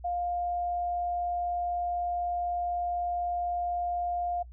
sine tone, 704 Hz, F5, 14 cents sharp, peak -28 dBFS, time 0.04-4.43 s, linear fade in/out 10 ms, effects noise-tail reverb RT60 0.1 s tail -23 dB re dry + added 60 Hz sine -44 dBFS peak until 4.52 s

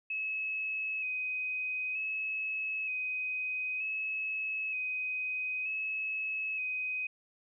sine tone with vibrato, 2546 Hz, D#7, 39 cents sharp, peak -32 dBFS, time 0.1-7.07 s, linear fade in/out 5 ms, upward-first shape square, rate 0.54 Hz, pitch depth 24 cents each way, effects none

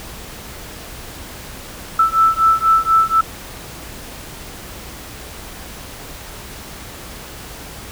sine beating tone pair, 1318.5 / 1322.6 Hz, E6 / E6, 0 / +5 cents, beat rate 4.1 Hz, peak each -14 dBFS, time 1.99-3.21 s, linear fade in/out 5 ms, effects added 60 Hz sine -43 dBFS peak until 7.91 s + pink hiss -34 dBFS RMS until 7.91 s

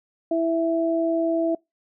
sine tone pair together, 329.7 / 660.9 Hz, E4 / E5, 0 / +4 cents, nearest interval octave, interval 1204 cents, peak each -22 dBFS, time 0.31-1.55 s, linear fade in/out 5 ms, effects noise-tail reverb RT60 0.2 s tail -26 dB re dry

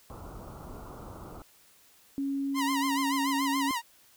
pink low-pass noise, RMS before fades -44 dBFS, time 0.1-1.42 s, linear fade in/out 0 ms, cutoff 1400 Hz, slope 96 dB/octave
sine tone, 276.2 Hz, C#4, 6 cents flat, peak -28 dBFS, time 2.18-3.71 s, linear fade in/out 0 ms
sawtooth tone with vibrato, 987.8 Hz, B5, in tune, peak -25 dBFS, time 2.54-3.82 s, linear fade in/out 50 ms, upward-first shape sine, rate 7 Hz, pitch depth 120 cents each way
effects white hiss -60 dBFS RMS until 4.16 s

